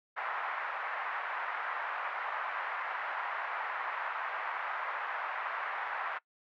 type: band-pass noise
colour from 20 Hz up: pink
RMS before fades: -37 dBFS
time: 0.16-6.19 s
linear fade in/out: 20 ms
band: 830 to 1900 Hz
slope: 24 dB/octave
effects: noise-tail reverb RT60 0.1 s tail -22 dB re dry